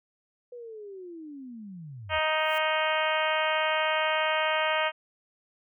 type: linear sweep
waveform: sine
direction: down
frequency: 494.8 to 69.3 Hz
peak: -39 dBFS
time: 0.52-2.19 s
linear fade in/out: 5 ms
type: harmonic tone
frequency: 312.2 Hz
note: D#4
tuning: 6 cents sharp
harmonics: 2 / 3 / 4 / 5 / 6 / 7 / 8 / 9 / 10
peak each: -29 / -31 / -32 / -33 / -34 / -34 / -35 / -36 / -36 dBFS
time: 2.09-4.92 s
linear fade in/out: 50 ms
type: noise with exponential growth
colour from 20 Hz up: blue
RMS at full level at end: -44 dBFS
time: 2.29-2.58 s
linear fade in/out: 0 ms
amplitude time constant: 61 ms
effects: none